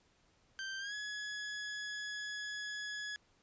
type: tone with pitch glide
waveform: sawtooth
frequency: 1565 to 1687 Hz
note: G6 to G#6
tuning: -3 to +27 cents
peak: -36 dBFS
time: 0.59-3.16 s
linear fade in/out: 0 ms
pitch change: +130 cents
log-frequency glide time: 0.79-0.94 s
effects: pink hiss -71 dBFS RMS until 3.42 s + resampled to 16000 Hz

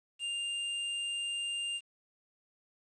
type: tone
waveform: square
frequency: 2800 Hz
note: F7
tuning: 4 cents sharp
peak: -34 dBFS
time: 0.19-1.81 s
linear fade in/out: 50 ms
effects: resampled to 22050 Hz + 10-bit

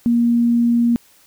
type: tone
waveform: sine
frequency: 236.2 Hz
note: A#3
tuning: 23 cents sharp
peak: -12 dBFS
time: 0.06-0.96 s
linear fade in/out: 0 ms
effects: white hiss -52 dBFS RMS until 1.26 s

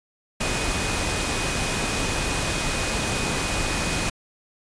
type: tone in noise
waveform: sine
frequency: 2494 Hz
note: D#7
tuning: 3 cents sharp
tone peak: -33 dBFS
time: 0.4-4.1 s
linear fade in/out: 10 ms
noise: pink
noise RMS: -25 dBFS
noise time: 0.4-4.1 s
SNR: -11 dB
effects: resampled to 22050 Hz

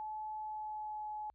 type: tone with pitch glide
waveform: sine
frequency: 860 to 849.6 Hz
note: A5 to G#5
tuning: -40 to +39 cents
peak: -39 dBFS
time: 0-1.3 s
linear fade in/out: 0 ms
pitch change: -21 cents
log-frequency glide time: 0.37-1.08 s
effects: added 60 Hz sine -69 dBFS peak until 1.34 s

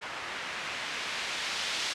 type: noise with low-pass filter sweep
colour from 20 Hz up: blue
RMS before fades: -35 dBFS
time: 0.01-1.94 s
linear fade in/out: 20 ms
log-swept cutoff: 1600 to 3700 Hz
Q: 0.94
effects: low-pass 9000 Hz 12 dB/octave

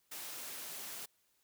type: high-pass noise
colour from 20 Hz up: white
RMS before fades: -45 dBFS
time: 0.11-1.06 s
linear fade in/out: 10 ms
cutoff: 160 Hz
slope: 12 dB/octave
effects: white hiss -75 dBFS RMS until 1.43 s

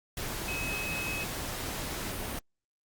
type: tone in noise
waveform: sine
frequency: 2559 Hz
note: D#7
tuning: 48 cents sharp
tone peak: -34 dBFS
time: 0.48-1.24 s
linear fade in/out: 2 ms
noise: pink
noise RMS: -36 dBFS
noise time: 0.17-2.39 s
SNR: -1 dB
effects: Opus 48 kbps

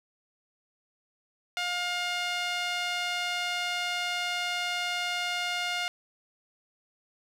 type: tone with band-pass filter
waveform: sawtooth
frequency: 710 Hz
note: F5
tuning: 28 cents sharp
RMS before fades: -31 dBFS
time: 1.57-5.88 s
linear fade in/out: 0 ms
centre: 2800 Hz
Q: 1.1
effects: none

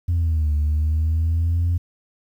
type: linear two-way sweep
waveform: sine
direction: down then up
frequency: 87.31 to 73.9 to 87.31 Hz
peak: -15 dBFS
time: 0.08-1.78 s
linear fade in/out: 10 ms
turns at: 0.54 s
effects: tanh soft clip ceiling -15 dBFS + 9-bit

